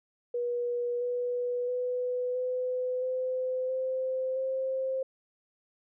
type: tone with pitch steps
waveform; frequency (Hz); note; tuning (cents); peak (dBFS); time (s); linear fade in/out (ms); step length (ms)
sine; 483.1 / 490.1 / 497.3 / 504.5 / 511.8 / 519.3 / 526.8; B4 / B4 / B4 / B4 / C5 / C5 / C5; -38 / -13 / +12 / +37 / -38 / -13 / +12; -28; 0.34-5.03; 5; 670
effects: none

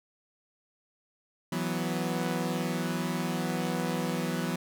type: chord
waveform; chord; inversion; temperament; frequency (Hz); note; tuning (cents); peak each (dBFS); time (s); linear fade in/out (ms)
sawtooth; E suspended second; none; equal; 164.81 / 185 / 246.9; E3 / F#3 / B3; 0 / 0 / 0; -29 / -29 / -30; 1.52-4.56; 5
effects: none

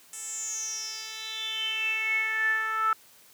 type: tone with band-pass filter sweep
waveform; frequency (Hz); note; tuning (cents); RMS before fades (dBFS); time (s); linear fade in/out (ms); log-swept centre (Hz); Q
10% pulse; 440; A4; 0; -30; 0.13-2.93; 2; 8600 to 1300; 9.5
effects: white hiss -56 dBFS RMS until 3.33 s + high-pass 100 Hz 12 dB/octave

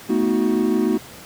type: chord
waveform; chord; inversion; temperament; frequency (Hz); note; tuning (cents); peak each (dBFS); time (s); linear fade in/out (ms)
triangle; B dominant seventh; third; equal with one note detuned; 220 / 246.9 / 316.2 / 370; A3 / B3 / D#4 / F#4; 0 / 0 / +28 / 0; -20; 0.09-0.98; 10
effects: pink hiss -40 dBFS RMS until 1.25 s + high-pass 80 Hz 12 dB/octave

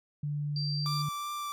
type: tone with pitch glide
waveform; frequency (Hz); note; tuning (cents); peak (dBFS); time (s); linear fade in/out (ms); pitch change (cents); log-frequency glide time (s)
sine; 146.83 to 147.94; D3 to D3; 0 to +13; -30; 0.23-1.09; 5; +13; 0.75-0.83
type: tone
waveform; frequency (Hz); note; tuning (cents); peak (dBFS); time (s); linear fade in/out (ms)
sine; 4699; D8; 0; -34; 0.56-1.02; 2
type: tone with vibrato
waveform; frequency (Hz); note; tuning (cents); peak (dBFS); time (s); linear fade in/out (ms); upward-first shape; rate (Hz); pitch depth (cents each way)
45% pulse; 1174.7; D6; 0; -34; 0.86-1.52; 0; triangle; 2.7; 12
effects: none

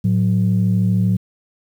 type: tone pair together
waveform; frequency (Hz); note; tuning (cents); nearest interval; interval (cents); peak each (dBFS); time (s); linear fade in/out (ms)
sine; 110 / 183.05; A2 / F#3; 0 / -18; major sixth; 882; -15; 0.04-1.17; 10
effects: tanh soft clip ceiling -8 dBFS + 8-bit

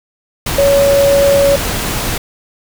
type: tone in noise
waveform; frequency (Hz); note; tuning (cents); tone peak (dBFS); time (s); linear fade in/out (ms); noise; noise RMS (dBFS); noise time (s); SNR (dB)
sine; 560; C#5; +18; -7; 0.58-1.56; 5; pink; -18; 0.46-2.18; +8
effects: none

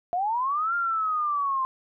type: linear two-way sweep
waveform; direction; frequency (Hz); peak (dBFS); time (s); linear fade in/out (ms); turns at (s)
sine; up then down; 682 to 1406 to 1039; -23; 0.13-1.65; 0; 0.75
effects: none

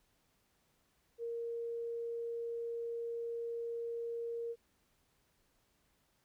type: tone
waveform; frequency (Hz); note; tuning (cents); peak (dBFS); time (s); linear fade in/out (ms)
sine; 466.2; A#4; 0; -37; 1.18-4.56; 50
effects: pink hiss -75 dBFS RMS until 6.24 s

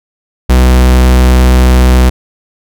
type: tone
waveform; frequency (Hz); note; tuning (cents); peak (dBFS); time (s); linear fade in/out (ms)
45% pulse; 63; B1; +35; -3; 0.49-2.1; 10
effects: none

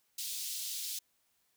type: high-pass noise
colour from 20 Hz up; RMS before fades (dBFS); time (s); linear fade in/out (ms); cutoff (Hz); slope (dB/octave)
pink; -39; 0.18-0.99; 5; 3600; 24
effects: white hiss -75 dBFS RMS until 1.56 s

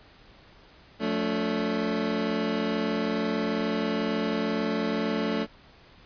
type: tone cluster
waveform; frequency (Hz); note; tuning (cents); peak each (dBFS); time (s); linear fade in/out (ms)
25% pulse; 178.9 / 221.1 / 287.5; F3 / A3 / D4; +42 / +9 / -37; -30 / -24 / -27; 0.99-5.47; 50
effects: pink hiss -54 dBFS RMS until 6.05 s + resampled to 11025 Hz

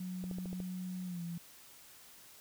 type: tone with pitch glide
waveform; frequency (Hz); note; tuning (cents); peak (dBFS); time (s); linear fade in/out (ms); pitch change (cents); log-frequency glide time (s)
sine; 183 to 170.75; F#3 to F3; -19 to -39; -38; 0-1.38; 5; -120; 1.05-1.22
type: click train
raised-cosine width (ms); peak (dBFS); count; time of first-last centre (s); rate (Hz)
2; -32; 6; 0.24-0.602; 13.8
effects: white hiss -57 dBFS RMS until 2.4 s

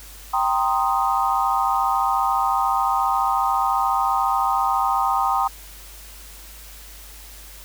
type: chord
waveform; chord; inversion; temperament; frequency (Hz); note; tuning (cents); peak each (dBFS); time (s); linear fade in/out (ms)
sine; C minor seventh; second; equal; 784 / 932.3 / 1046.5 / 1244.5; G5 / Bb5 / C6 / Eb6; 0 / 0 / 0 / 0; -22 / -24 / -24 / -23; 0.33-5.48; 10
effects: added 50 Hz sine -42 dBFS peak until 7.64 s + white hiss -43 dBFS RMS until 7.64 s

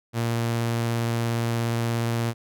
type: tone with vibrato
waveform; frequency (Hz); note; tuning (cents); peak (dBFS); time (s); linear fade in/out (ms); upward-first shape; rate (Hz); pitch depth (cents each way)
sawtooth; 116.54; A#2; 0; -19; 0.13-2.34; 50; sine; 17; 9
effects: none

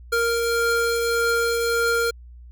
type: tone pair together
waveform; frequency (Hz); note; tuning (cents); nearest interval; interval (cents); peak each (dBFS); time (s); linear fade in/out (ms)
square; 466.2 / 1396.9; A#4 / F6; 0 / 0; octave + perfect fifth; 1900; -22 / -24; 0.12-2.11; 10
effects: added 60 Hz sine -40 dBFS peak until 2.51 s

